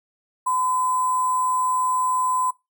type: tone with sample-and-hold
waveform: sine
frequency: 1017 Hz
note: C6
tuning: 50 cents flat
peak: -19 dBFS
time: 0.46-2.51 s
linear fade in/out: 10 ms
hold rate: 8820 Hz
effects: noise-tail reverb RT60 0.2 s tail -20 dB re dry